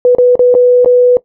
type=tone with dropouts; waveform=sine; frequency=493.9 Hz; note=B4; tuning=in tune; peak=-3 dBFS; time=0.05-1.17 s; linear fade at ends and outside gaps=1 ms; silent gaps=0.15-0.184 / 0.355-0.393 / 0.542-0.55 / 0.847-0.859 s; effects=noise-tail reverb RT60 0.1 s tail -18 dB re dry